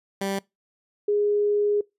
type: tone pair in turn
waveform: 15% pulse / sine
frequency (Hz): 196 / 413.4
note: G3 / G#4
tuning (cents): 0 / -8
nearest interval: octave + minor second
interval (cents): 1292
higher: second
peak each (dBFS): -19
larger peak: neither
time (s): 0.21-0.39 / 1.08-1.81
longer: second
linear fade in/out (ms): 5
effects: noise-tail reverb RT60 0.2 s tail -23 dB re dry + resampled to 32000 Hz